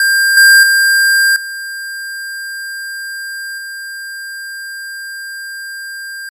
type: tone with level steps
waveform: square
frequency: 1594 Hz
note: G6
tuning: 28 cents sharp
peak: -9 / -3 / -8 / -22 / -24 dBFS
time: 0-6.29 s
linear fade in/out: 2 ms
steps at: 0.37 / 0.63 / 1.36 / 3.58 s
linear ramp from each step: 2 ms
effects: MP3 64 kbps